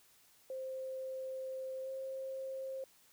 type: tone with pitch glide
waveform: sine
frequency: 524 to 531 Hz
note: C5 to C5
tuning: +2 to +25 cents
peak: -39 dBFS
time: 0.5-2.84 s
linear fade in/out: 2 ms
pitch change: +23 cents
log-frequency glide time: 1.82-1.89 s
effects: white hiss -66 dBFS RMS until 3.12 s